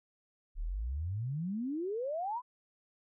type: exponential sweep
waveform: sine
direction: up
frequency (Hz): 34 to 1034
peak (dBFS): -33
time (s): 0.55-2.42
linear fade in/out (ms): 50
effects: none